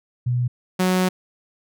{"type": "tone pair in turn", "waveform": ["sine", "sawtooth"], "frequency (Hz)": [123, 184.29], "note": ["B2", "F#3"], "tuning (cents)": [-7, -7], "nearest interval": "perfect fifth", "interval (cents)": 700, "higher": "second", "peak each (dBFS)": [-18, -13], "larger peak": "second", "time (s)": [[0.26, 0.48], [0.79, 1.09]], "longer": "second", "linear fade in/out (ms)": 10, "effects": []}